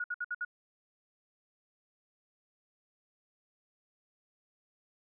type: tone bursts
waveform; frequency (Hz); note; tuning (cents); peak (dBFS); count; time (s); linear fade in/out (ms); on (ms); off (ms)
sine; 1450; F#6; -35; -32; 5; 0-0.449; 5; 41; 61
effects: none